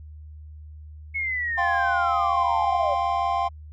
sine linear sweep, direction down, 2203 to 543 Hz, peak -24 dBFS, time 1.14-2.95 s, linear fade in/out 20 ms
triangle chord, F suspended second, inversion none, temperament equal, 698.5 / 784 / 1046.5 Hz, F5 / G5 / C6, 0 / 0 / 0 cents, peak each -24 dBFS, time 1.57-3.49 s, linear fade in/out 20 ms
effects added 76 Hz sine -39 dBFS peak until 3.72 s + resampled to 16000 Hz

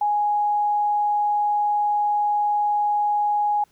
sine tone, 830.6 Hz, G#5, in tune, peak -18 dBFS, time 0.01-3.64 s, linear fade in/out 5 ms, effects pink hiss -62 dBFS RMS until 3.71 s

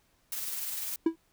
blue noise with tremolo, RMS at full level -34 dBFS, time 0.32-0.96 s, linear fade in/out 2 ms, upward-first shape sine, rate 20 Hz, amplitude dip 35%
triangle tone with exponential decay, 327.4 Hz, E4, 12 cents flat, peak -16 dBFS, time 1.06-1.16 s, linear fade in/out 5 ms, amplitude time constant 21 ms
effects pink hiss -69 dBFS RMS until 1.32 s

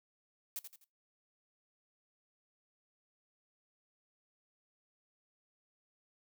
blue noise with echo, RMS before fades -40 dBFS, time 0.56-0.59 s, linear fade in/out 0 ms, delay 84 ms, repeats 3, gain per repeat -8 dB, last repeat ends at 0.842 s, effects noise-tail reverb RT60 0.2 s tail -19 dB re dry

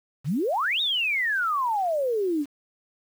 sine exponential two-way sweep, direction up then down, 120 to 3811 to 272.5 Hz, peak -22 dBFS, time 0.24-2.46 s, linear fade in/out 50 ms, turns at 0.81 s, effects 8-bit

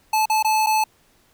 square tone with dropouts, 868 Hz, A5, 24 cents flat, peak -17 dBFS, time 0.13-0.84 s, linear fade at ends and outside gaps 5 ms, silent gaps 0.257-0.298 / 0.427-0.446 / 0.663-0.668 s, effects pink hiss -59 dBFS RMS until 1.33 s

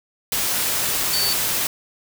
sine tone in noise, 4500 Hz, C#8, 25 cents sharp, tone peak -21 dBFS, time 1.13-1.33 s, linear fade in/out 2 ms, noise white, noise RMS -22 dBFS, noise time 0.32-1.67 s, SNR -2 dB, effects none

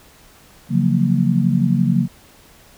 sine chord, Gb major seventh, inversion second, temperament just, 138.75 / 173.43 / 185 / 231.2 Hz, Db3 / F3 / Gb3 / Bb3, +2 / -12 / 0 / -14 cents, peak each -19 dBFS, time 0.69-2.08 s, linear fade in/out 50 ms, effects pink hiss -48 dBFS RMS until 2.77 s

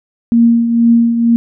sine tone with tremolo, 233.1 Hz, A#3, in tune, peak -4 dBFS, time 0.32-1.36 s, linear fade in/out 0 ms, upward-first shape triangle, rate 2.1 Hz, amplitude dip 60%, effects none

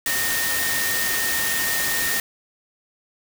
sine tone in noise, 1839 Hz, A#6, 24 cents flat, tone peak -25 dBFS, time 0.06-2.2 s, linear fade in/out 2 ms, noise white, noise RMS -24 dBFS, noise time 0.06-2.2 s, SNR -4 dB, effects none

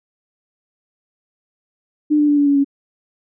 sine tone with pitch steps, 299.9 / 295.6 / 291.4 / 287.2 / 283.1 / 279 Hz, D4 / D4 / D4 / D4 / C#4 / C#4, +36 / +11 / -13 / -39 / +37 / +11 cents, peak -11 dBFS, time 2.1-2.646 s, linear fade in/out 20 ms, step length 91 ms, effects none

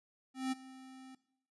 square tone with ADSR envelope, 261.6 Hz, C4, in tune, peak -32 dBFS, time 0.34-1.15 s, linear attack 180 ms, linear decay 19 ms, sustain -19 dB, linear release 4 ms, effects noise-tail reverb RT60 0.7 s tail -19 dB re dry + resampled to 24000 Hz

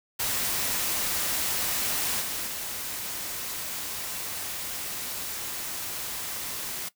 white noise with level steps, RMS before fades -28 / -32 / -34 dBFS, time 0.19-6.89 s, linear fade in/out 10 ms, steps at 2.2 / 2.46 s, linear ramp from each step 20 ms, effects noise-tail reverb RT60 0.1 s tail -17 dB re dry

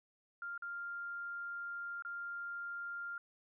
sine tone with dropouts, 1396.9 Hz, F6, in tune, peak -40 dBFS, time 0.42-3.18 s, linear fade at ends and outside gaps 2 ms, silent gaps 0.578-0.622 / 2.023-2.049 s, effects none

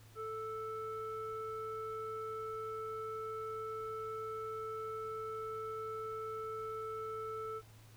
square tone with low-pass filter, 440 Hz, A4, in tune, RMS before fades -42 dBFS, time 0.15-7.62 s, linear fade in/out 50 ms, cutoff 1200 Hz, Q 4.3, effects added 109 Hz sine -57 dBFS peak until 7.96 s + pink hiss -63 dBFS RMS until 7.96 s

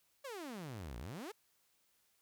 sawtooth exponential two-way sweep, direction down then up, 583 to 54 to 467.5 Hz, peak -40 dBFS, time 0.24-1.32 s, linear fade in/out 10 ms, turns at 0.98 s, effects white hiss -75 dBFS RMS until 2.21 s

